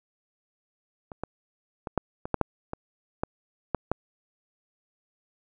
clicks, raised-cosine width 1 ms, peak -25 / -17 / -19 / -9 / -19 / -9 / -7 / -18 / -12 / -10 / -10 dBFS, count 11, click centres 1.118 / 1.236 / 1.872 / 1.977 / 2.255 / 2.343 / 2.413 / 2.734 / 3.235 / 3.747 / 3.916 s, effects none

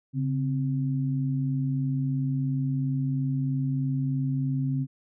sine tone pair together, 138.59 / 261.6 Hz, C#3 / C4, 0 / 0 cents, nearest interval major seventh, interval 1100 cents, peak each -25 / -30 dBFS, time 0.13-4.87 s, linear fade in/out 50 ms, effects none

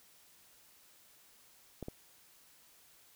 clicks, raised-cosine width 2 ms, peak -27 dBFS, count 2, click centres 1.827 / 1.884 s, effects white hiss -63 dBFS RMS until 3.15 s

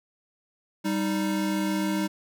square tone pair together, 196 / 311.1 Hz, G3 / D#4, 0 / 0 cents, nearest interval minor sixth, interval 800 cents, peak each -28 dBFS, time 0.84-2.08 s, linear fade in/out 20 ms, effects none

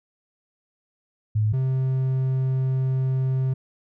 sine / triangle tone pair in turn, 107.2 / 131.29 Hz, A2 / C3, -45 / +6 cents, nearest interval major third, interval 351 cents, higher second, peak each -18 dBFS, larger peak neither, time 1.35-1.53 / 1.53-3.54 s, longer second, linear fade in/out 10 ms, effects none

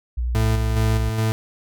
sine tone with vibrato, 60.1 Hz, B1, 46 cents flat, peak -20 dBFS, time 0.17-1.1 s, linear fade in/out 10 ms, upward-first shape sine, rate 12 Hz, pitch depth 29 cents each way
40% pulse tone with tremolo, 110.4 Hz, A2, 6 cents sharp, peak -17 dBFS, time 0.35-1.32 s, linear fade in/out 0 ms, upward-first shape square, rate 2.4 Hz, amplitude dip 40%
effects none

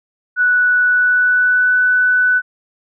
sine tone with pitch glide, 1478 to 1494.3 Hz, F#6 to F#6, -2 to +17 cents, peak -10 dBFS, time 0.36-2.42 s, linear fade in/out 50 ms, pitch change +19 cents, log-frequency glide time 0.86-1.76 s, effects none

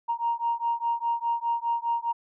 sine beating tone pair, 932.3 / 937.2 Hz, A#5 / A#5, 0 / +9 cents, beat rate 4.9 Hz, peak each -27 dBFS, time 0.08-2.13 s, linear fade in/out 20 ms, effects tanh soft clip ceiling -17 dBFS

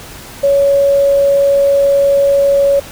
sine tone with quantisation, 559 Hz, C#5, 14 cents sharp, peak -7 dBFS, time 0.43-2.8 s, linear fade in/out 10 ms, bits 6, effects pink hiss -32 dBFS RMS until 2.91 s

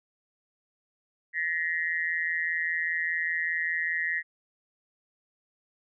sine tone with amplitude modulation, 1894 Hz, A#6, 27 cents sharp, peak -22 dBFS, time 1.33-4.23 s, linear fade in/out 50 ms, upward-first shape sine, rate 165 Hz, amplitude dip 95%, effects none

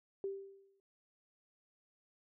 sine tone with exponential decay, 392 Hz, G4, in tune, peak -34 dBFS, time 0.24-0.8 s, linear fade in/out 1 ms, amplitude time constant 120 ms, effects none

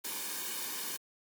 white noise with comb filter, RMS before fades -38 dBFS, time 0.04-0.97 s, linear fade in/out 10 ms, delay 1.5 ms, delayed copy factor -0.65, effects high-pass 200 Hz 12 dB/octave + Opus 48 kbps

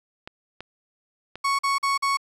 clicks, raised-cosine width 0.3 ms, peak -20 dBFS, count 3, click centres 0.275 / 0.606 / 1.356 s
35% pulse tone bursts, 1108.7 Hz, C#6, in tune, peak -19 dBFS, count 4, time 1.44-2.172 s, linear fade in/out 10 ms, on 150 ms, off 44 ms
effects low-pass 9000 Hz 12 dB/octave + 9-bit

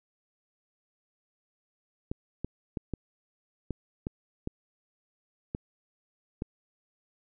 clicks, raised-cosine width 3 ms, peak -19 dBFS, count 9, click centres 2.115 / 2.446 / 2.772 / 2.937 / 3.707 / 4.069 / 4.474 / 5.549 / 6.421 s, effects none

